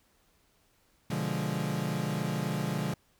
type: chord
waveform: 40% pulse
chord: B diminished seventh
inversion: none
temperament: equal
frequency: 123.47 / 146.83 / 174.61 / 207.7 Hz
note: B2 / D3 / F3 / Ab3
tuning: 0 / 0 / 0 / 0 cents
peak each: -37 / -33 / -34 / -35 dBFS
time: 1.1-2.94 s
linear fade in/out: 5 ms
effects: pink hiss -68 dBFS RMS until 3.19 s